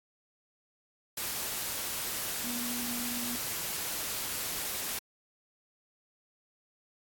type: tone in noise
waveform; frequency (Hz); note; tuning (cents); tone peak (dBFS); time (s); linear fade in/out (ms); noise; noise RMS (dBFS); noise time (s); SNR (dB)
sine; 241.3; B3; -40; -37; 2.44-3.36; 5; white; -35; 1.17-4.99; -5
effects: AAC 64 kbps